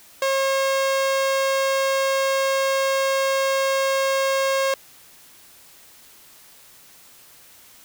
sawtooth tone with notch filter, 540 Hz, C#5, 45 cents flat, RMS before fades -21 dBFS, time 0.22-4.74 s, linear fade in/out 2 ms, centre 11000 Hz, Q 1.7, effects white hiss -49 dBFS RMS until 7.84 s

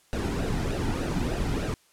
brown noise with flanger, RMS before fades -28 dBFS, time 0.13-1.74 s, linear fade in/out 0 ms, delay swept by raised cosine 0.9 to 1.84 ms, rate 3.3 Hz, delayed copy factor -0.6, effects white hiss -62 dBFS RMS until 1.92 s + low-pass 11000 Hz 12 dB/octave

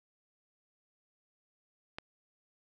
click, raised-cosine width 0.3 ms, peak -23 dBFS, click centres 1.985 s, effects none

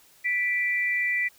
sine tone pair together, 1971.7 / 2349 Hz, B6 / D7, -3 / 0 cents, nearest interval minor third, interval 303 cents, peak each -24 / -28 dBFS, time 0.24-1.29 s, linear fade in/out 20 ms, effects white hiss -57 dBFS RMS until 1.38 s

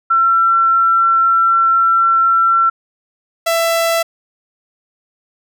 sine / sawtooth tone pair in turn, 1351 / 665.8 Hz, E6 / E5, +42 / +17 cents, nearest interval octave, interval 1225 cents, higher first, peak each -9 dBFS, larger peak neither, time 0.1-2.7 / 3.46-4.03 s, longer first, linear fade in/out 10 ms, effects none

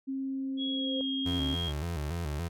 sine tone, 268.2 Hz, C4, 43 cents sharp, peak -31 dBFS, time 0.07-1.56 s, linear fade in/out 20 ms
sine tone with exponential growth, 523.3 Hz, C5, in tune, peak -33 dBFS, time 0.13-1.01 s, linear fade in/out 0 ms, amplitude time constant 190 ms
sine tone with pitch glide, 3325 to 3253 Hz, G#7 to G#7, +1 to -37 cents, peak -33 dBFS, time 0.57-1.73 s, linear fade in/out 50 ms, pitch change -38 cents, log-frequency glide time 0.7-1.06 s
30% pulse tone with vibrato, 79.2 Hz, D#2, 31 cents sharp, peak -29 dBFS, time 1.25-2.49 s, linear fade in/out 20 ms, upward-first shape square, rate 3.5 Hz, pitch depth 130 cents each way
effects none

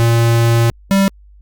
square tone pair in turn, 116.3 / 195.59 Hz, A#2 / G3, -4 / -4 cents, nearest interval major sixth, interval 900 cents, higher second, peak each -10 dBFS, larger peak neither, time 0-0.7 / 0.91-1.08 s, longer first, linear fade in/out 0 ms, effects added 50 Hz sine -40 dBFS peak until 1.41 s + Opus 48 kbps

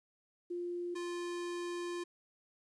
sine / square tone pair in turn, 350.4 / 349.1 Hz, F4 / F4, +6 / -1 cents, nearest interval unison, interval 7 cents, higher first, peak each -36 / -38 dBFS, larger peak first, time 0.5-0.95 / 0.95-2.04 s, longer second, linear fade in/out 10 ms, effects resampled to 22050 Hz + 12-bit

